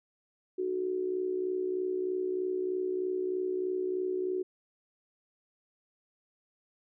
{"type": "tone with amplitude modulation", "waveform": "sine", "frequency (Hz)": 370, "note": "F#4", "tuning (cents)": 0, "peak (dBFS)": -26, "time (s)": [0.58, 4.43], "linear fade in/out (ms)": 10, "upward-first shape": "sine", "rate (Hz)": 63.2, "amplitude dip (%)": 65, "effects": []}